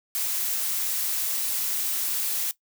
blue noise, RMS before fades -27 dBFS, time 0.15-2.51 s, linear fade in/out 0 ms, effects noise-tail reverb RT60 0.1 s tail -17 dB re dry

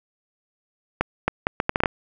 accelerating click train, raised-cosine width 0.5 ms, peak -4 dBFS, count 9, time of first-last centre 1.01-1.858 s, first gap 270 ms, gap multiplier 0.7, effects none

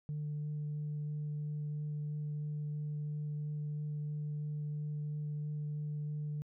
sine tone with vibrato, 149.2 Hz, D3, 28 cents sharp, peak -34 dBFS, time 0.09-6.42 s, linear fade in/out 0 ms, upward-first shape triangle, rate 3 Hz, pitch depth 8 cents each way, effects tanh soft clip ceiling -33 dBFS

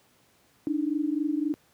sine tone pair together, 290.5 / 314.3 Hz, D4 / D#4, -19 / +18 cents, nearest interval minor second, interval 137 cents, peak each -27 / -28 dBFS, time 0.67-1.54 s, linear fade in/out 0 ms, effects pink hiss -63 dBFS RMS until 1.73 s + high-pass 100 Hz 12 dB/octave

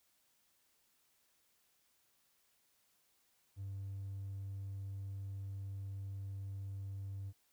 triangle tone, 98 Hz, G2, in tune, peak -38 dBFS, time 3.56-7.33 s, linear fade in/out 50 ms, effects tanh soft clip ceiling -37 dBFS + white hiss -75 dBFS RMS until 7.52 s

